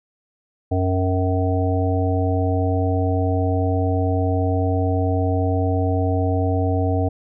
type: harmonic tone with a mistuned harmonic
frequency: 92.5 Hz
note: F#2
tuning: in tune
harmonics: 1 / 3 / 5 / 7 / 8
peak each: -19 / -24 / -26 / -27 / -28 dBFS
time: 0.71-7.09 s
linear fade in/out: 10 ms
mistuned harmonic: 8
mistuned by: +38 cents
effects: none